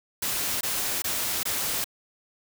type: noise bursts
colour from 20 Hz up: white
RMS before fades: -28 dBFS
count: 4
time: 0.22-1.843 s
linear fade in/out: 5 ms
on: 390 ms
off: 21 ms
effects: none